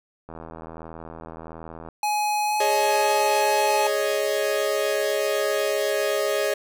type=click train; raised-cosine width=1 ms; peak=-24 dBFS; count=131; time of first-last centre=0.29-1.887 s; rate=81.4 Hz
type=tone with pitch glide; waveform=square; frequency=840 to 849.3 Hz; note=G#5 to G#5; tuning=+19 to +39 cents; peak=-22 dBFS; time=2.03-3.87 s; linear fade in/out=2 ms; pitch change=+20 cents; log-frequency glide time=2.46-2.64 s
type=chord; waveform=45% pulse; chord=Ab suspended fourth; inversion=none; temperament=equal; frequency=415.3 / 554.4 / 622.3 Hz; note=Ab4 / Db5 / Eb5; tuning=0 / 0 / 0 cents; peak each=-26 dBFS; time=2.6-6.54 s; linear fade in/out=5 ms
effects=none